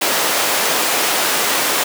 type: high-pass noise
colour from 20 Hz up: pink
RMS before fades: -17 dBFS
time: 0.01-1.84 s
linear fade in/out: 10 ms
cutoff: 480 Hz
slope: 12 dB/octave
effects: none